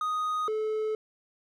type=tone pair in turn; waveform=triangle; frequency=1245 / 433.1 Hz; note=D#6 / A4; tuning=+1 / -27 cents; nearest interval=octave + tritone; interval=1828 cents; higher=first; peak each=-25 dBFS; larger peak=neither; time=0.01-0.48 / 0.48-0.95 s; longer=neither; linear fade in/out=2 ms; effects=none